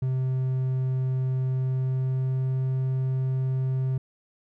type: tone with pitch glide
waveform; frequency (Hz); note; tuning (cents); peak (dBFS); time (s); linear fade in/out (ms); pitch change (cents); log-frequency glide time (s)
triangle; 130 to 130.98; C3 to C3; -11 to +2; -21; 0.02-3.98; 5; +13; 1.48-2.61
effects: none